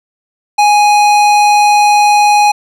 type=tone with hard clipping; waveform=sine; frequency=830.6 Hz; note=G#5; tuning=in tune; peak=-7 dBFS; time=0.58-2.52 s; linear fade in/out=10 ms; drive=16 dB; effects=none